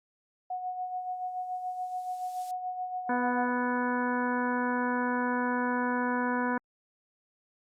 sine tone with tremolo, 733 Hz, F#5, 16 cents flat, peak -30 dBFS, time 0.5-3.49 s, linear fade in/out 5 ms, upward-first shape sine, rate 7 Hz, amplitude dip 50%
violet noise with exponential growth, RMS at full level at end -40 dBFS, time 0.85-2.51 s, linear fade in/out 1 ms, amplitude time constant 360 ms
harmonic tone, 246.9 Hz, B3, in tune, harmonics 1 / 2 / 3 / 4 / 5 / 6 / 7 / 9, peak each -30 / -35 / -39 / -32 / -45 / -35 / -39 / -50 dBFS, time 3.09-6.58 s, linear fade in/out 5 ms
effects low-pass 8000 Hz 12 dB/octave + Opus 48 kbps

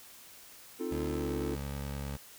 triangle chord, F dominant seventh, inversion second, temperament equal, 261.6 / 311.1 / 349.2 / 440 Hz, C4 / Eb4 / F4 / A4, 0 / 0 / 0 / 0 cents, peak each -37 / -38 / -36 / -36 dBFS, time 0.79-1.56 s, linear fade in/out 20 ms
20% pulse tone with pitch glide, 74.4 to 69.82 Hz, D2 to C#2, +23 to +13 cents, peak -31 dBFS, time 0.91-2.17 s, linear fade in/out 10 ms, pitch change -110 cents, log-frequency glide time 1.1-1.31 s
effects white hiss -53 dBFS RMS until 2.38 s

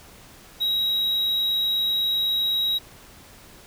triangle tone, 3832 Hz, A#7, 47 cents sharp, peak -19 dBFS, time 0.6-2.79 s, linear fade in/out 20 ms, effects pink hiss -48 dBFS RMS until 3.66 s

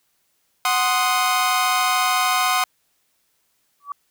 sawtooth chord, C diminished, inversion second, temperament equal, 740 / 1046.5 / 1244.5 Hz, Gb5 / C6 / Eb6, 0 / 0 / 0 cents, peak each -18 dBFS, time 0.65-2.64 s, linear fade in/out 2 ms
sine tone with exponential growth, 1144 Hz, D6, 46 cents flat, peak -22 dBFS, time 3.8-3.92 s, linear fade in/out 2 ms, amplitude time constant 24 ms
effects white hiss -67 dBFS RMS until 4.1 s

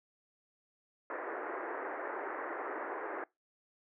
pink band-pass noise, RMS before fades -40 dBFS, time 1.1-3.24 s, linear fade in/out 2 ms, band 320 to 1900 Hz, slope 48 dB/octave, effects noise-tail reverb RT60 0.2 s tail -23 dB re dry

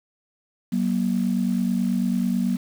sine tone pair together, 188.02 / 237.2 Hz, F#3 / A#3, +28 / +30 cents, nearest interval major third, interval 402 cents, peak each -22 / -22 dBFS, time 0.72-2.57 s, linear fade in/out 10 ms, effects tanh soft clip ceiling -12 dBFS + 7-bit

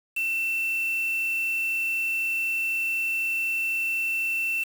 sine tone with quantisation, 2682 Hz, E7, 29 cents sharp, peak -24 dBFS, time 0.16-4.64 s, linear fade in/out 10 ms, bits 6, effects none

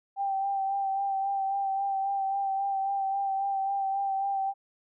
sine tone with vibrato, 784 Hz, G5, in tune, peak -26 dBFS, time 0.16-4.54 s, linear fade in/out 50 ms, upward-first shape sine, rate 3.7 Hz, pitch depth 24 cents each way, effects none

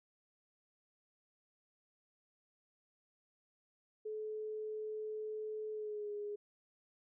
sine tone with pitch glide, 430.6 to 414 Hz, A4 to G#4, -37 to -5 cents, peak -39 dBFS, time 4.05-6.36 s, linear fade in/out 10 ms, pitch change -68 cents, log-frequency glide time 5.72-6.11 s, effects none

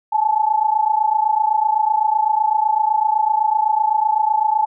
sine tone pair together, 849.1 / 877 Hz, G#5 / A5, +38 / -6 cents, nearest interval minor second, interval 56 cents, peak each -17 dBFS, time 0.12-4.66 s, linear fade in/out 10 ms, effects none

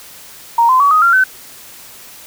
sine tone with pitch steps, 932.3 / 1028.5 / 1134.6 / 1251.7 / 1380.8 / 1523.3 Hz, A#5 / C6 / C#6 / D#6 / F6 / F#6, 0 / -30 / +40 / +10 / -20 / +50 cents, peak -7 dBFS, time 0.58-1.24 s, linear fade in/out 5 ms, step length 110 ms, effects white hiss -37 dBFS RMS until 2.26 s

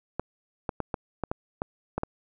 clicks, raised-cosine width 1 ms, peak -14 dBFS, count 9, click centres 0.196 / 0.692 / 0.803 / 0.942 / 1.237 / 1.315 / 1.619 / 1.98 / 2.034 s, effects none

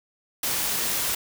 white noise, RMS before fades -26 dBFS, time 0.43-1.15 s, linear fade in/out 5 ms, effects none

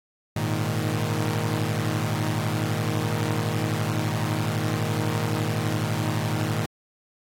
sawtooth chord, Ab suspended second, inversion none, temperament equal with one note detuned, 104.67 / 116.54 / 155.56 Hz, Ab2 / Bb2 / Eb3, +14 / 0 / 0 cents, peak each -24 dBFS, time 0.36-6.66 s, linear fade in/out 5 ms, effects AAC 48 kbps

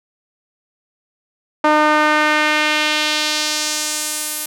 sawtooth tone with band-pass filter sweep, 303.7 Hz, D#4, 42 cents flat, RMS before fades -17 dBFS, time 1.64-4.46 s, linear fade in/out 5 ms, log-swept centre 990 to 12000 Hz, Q 1.3, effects none

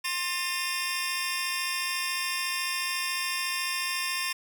25% pulse tone cluster, 1057 / 1792 / 2471 / 2757 / 5460 Hz, C6 / A6 / D#7 / F7 / F8, +17 / +31 / -13 / -23 / -40 cents, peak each -31 dBFS, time 0.04-4.33 s, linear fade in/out 10 ms, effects none

